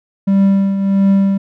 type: tone with tremolo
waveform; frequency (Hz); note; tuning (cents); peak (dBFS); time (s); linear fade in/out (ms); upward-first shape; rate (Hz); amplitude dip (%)
triangle; 196; G3; 0; -5; 0.27-1.38; 10; triangle; 1.5; 60
effects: none